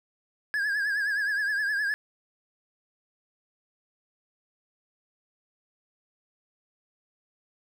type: tone with vibrato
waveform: triangle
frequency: 1661.2 Hz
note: G#6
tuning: in tune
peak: -23 dBFS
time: 0.54-1.94 s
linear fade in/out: 0 ms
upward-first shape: triangle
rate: 9.6 Hz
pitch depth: 94 cents each way
effects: none